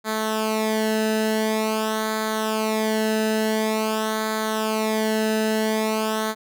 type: tone with flanger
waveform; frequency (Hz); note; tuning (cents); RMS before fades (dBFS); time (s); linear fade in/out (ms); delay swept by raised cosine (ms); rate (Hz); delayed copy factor
sawtooth; 218.1; A3; -15; -23; 0.04-6.35; 50; 0.36 to 0.89; 0.47; -0.75
effects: none